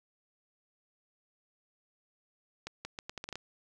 accelerating click train, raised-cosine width 0.2 ms, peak -22 dBFS, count 9, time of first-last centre 2.67-3.356 s, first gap 180 ms, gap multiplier 0.77, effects none

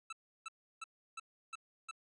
25% pulse tone bursts, 1318.5 Hz, E6, in tune, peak -38 dBFS, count 6, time 0.1-1.912 s, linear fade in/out 5 ms, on 27 ms, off 330 ms, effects resampled to 22050 Hz

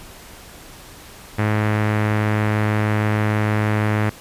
sawtooth tone with low-pass filter, 106.4 Hz, G#2, 42 cents sharp, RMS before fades -19 dBFS, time 1.38-4.1 s, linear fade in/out 10 ms, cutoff 2000 Hz, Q 2, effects pink hiss -41 dBFS RMS until 4.2 s + resampled to 32000 Hz

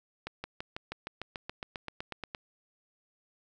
accelerating click train, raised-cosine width 0.3 ms, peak -21 dBFS, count 16, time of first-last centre 0.27-2.348 s, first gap 170 ms, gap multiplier 0.97, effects none

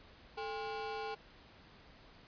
35% pulse ring-modulated tone, 622.3 Hz, D#5, in tune, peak -34 dBFS, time 0.37-1.15 s, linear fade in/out 10 ms, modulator 184 Hz, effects pink hiss -59 dBFS RMS until 2.27 s + resampled to 11025 Hz

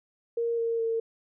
sine tone with pitch steps, 466.2 / 460.3 / 454.5 Hz, A#4 / A#4 / A#4, 0 / -22 / -44 cents, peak -25 dBFS, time 0.37-1 s, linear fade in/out 5 ms, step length 210 ms, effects none

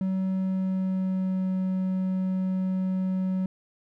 triangle tone with pitch glide, 189.1 to 187.14 Hz, F#3 to F#3, +38 to +20 cents, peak -22 dBFS, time 0.01-3.46 s, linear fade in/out 2 ms, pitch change -18 cents, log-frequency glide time 0.27-1.51 s, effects none

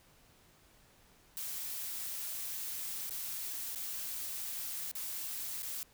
blue noise with dropouts, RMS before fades -40 dBFS, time 1.37-5.83 s, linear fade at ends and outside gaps 0 ms, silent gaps 3.095-3.108 / 3.749-3.758 / 4.914-4.953 / 5.622-5.63 s, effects pink hiss -64 dBFS RMS until 5.93 s

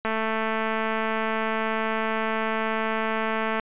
click train, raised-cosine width 0.5 ms, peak -12 dBFS, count 785, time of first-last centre 0.05-3.598 s, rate 221 Hz, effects resampled to 8000 Hz

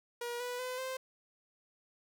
sawtooth tone with pitch steps, 478.3 / 492 / 506.2 / 520.7 Hz, A#4 / B4 / B4 / C5, +44 / -7 / +43 / -8 cents, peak -33 dBFS, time 0.21-0.97 s, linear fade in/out 5 ms, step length 190 ms, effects none

